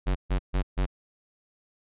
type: tone bursts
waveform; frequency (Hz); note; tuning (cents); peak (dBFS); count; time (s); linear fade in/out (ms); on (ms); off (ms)
square; 46.75; F#1; +19; -23; 4; 0.06-0.864; 20; 96; 140
effects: resampled to 8000 Hz